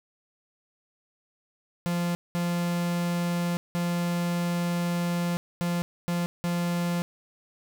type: tone bursts at uneven times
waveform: 45% pulse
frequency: 173.5 Hz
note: F3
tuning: 11 cents flat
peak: -25 dBFS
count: 6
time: 1.86-2.15 / 2.35-3.57 / 3.75-5.37 / 5.61-5.82 / 6.08-6.26 / 6.44-7.02 s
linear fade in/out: 0 ms
effects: none